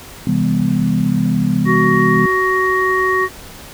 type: chord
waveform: sine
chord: C major seventh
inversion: none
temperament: equal with one note detuned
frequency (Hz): 130.81 / 164.81 / 201.2 / 246.9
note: C3 / E3 / G3 / B3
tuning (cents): 0 / 0 / +45 / 0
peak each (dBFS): -21 / -18 / -17 / -18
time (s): 0.27-2.26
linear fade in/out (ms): 2
type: harmonic tone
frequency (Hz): 374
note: F#4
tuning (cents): +19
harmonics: 1 / 3 / 5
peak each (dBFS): -17 / -17 / -17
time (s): 1.65-3.29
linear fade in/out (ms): 50
effects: pink hiss -36 dBFS RMS until 3.73 s